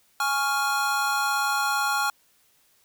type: chord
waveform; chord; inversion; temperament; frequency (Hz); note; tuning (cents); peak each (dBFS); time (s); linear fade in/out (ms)
square; Db major; second; equal; 830.6 / 1108.7 / 1396.9; Ab5 / Db6 / F6; 0 / 0 / 0; -28 / -30 / -26; 0.2-2.1; 2
effects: white hiss -63 dBFS RMS until 2.84 s